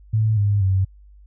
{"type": "tone with pitch steps", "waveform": "sine", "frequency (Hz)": [109.4, 102.07, 95.24], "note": ["A2", "G#2", "G2"], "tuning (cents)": [-9, -30, -49], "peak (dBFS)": -15, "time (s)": [0.13, 0.85], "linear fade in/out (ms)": 10, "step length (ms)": 240, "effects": ["added 50 Hz sine -44 dBFS peak until 1.26 s"]}